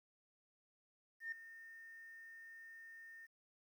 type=tone with ADSR envelope; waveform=sine; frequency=1821 Hz; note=A#6; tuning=41 cents flat; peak=-38 dBFS; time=1.2-3.27 s; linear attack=120 ms; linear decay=4 ms; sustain=-15 dB; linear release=20 ms; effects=tanh soft clip ceiling -36 dBFS + 12-bit